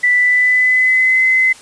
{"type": "tone with pitch glide", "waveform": "sine", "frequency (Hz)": [1975.5, 2044], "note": ["B6", "C7"], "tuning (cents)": [0, -41], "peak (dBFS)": -9, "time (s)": [0.03, 1.53], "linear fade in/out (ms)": 10, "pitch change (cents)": 59, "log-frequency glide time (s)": [0.13, 1.22], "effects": ["white hiss -39 dBFS RMS until 1.61 s", "resampled to 22050 Hz"]}